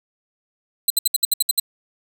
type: tone bursts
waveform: 10% pulse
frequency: 4046 Hz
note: B7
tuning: 41 cents sharp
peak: -7 dBFS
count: 9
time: 0.88-1.599 s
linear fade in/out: 5 ms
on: 23 ms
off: 64 ms
effects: none